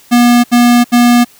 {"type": "tone bursts", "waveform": "square", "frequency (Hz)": 241, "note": "B3", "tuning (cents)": -42, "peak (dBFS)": -5, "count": 3, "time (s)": [0.11, 1.248], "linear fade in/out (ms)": 20, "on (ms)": 330, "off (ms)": 74, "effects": ["white hiss -43 dBFS RMS until 1.39 s"]}